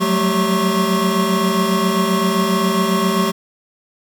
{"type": "tone cluster", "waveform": "square", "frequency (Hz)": [182.9, 190.4, 218.8, 387.2, 1089], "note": ["F#3", "F#3", "A3", "G4", "C#6"], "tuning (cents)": [-20, 50, -9, -21, -31], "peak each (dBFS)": -22, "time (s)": [0, 3.32], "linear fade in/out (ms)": 20, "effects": ["8-bit"]}